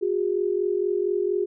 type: tone pair together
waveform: sine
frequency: 362.1 / 406.4 Hz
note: F#4 / G#4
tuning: -37 / -38 cents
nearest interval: major second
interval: 199 cents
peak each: -24 dBFS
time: 0.01-1.46 s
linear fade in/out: 20 ms
effects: none